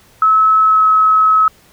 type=tone with pitch glide; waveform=sine; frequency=1295 to 1285.3 Hz; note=E6 to E6; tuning=-31 to -44 cents; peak=-7 dBFS; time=0.22-1.48 s; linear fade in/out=2 ms; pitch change=-13 cents; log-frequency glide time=0.63-0.84 s; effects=pink hiss -48 dBFS RMS until 1.72 s